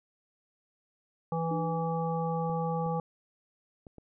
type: harmonic tone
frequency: 164.81 Hz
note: E3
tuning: in tune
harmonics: 1 / 3 / 5 / 7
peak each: -31 / -34 / -34 / -40 dBFS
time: 1.32-3 s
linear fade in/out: 2 ms
type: tone with exponential decay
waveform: sine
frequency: 304 Hz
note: D#4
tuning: 40 cents flat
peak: -33 dBFS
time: 1.51-2.3 s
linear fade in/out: 2 ms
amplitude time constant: 170 ms
type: clicks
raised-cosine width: 2 ms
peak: -34 dBFS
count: 4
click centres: 2.497 / 2.863 / 3.868 / 3.983 s
effects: none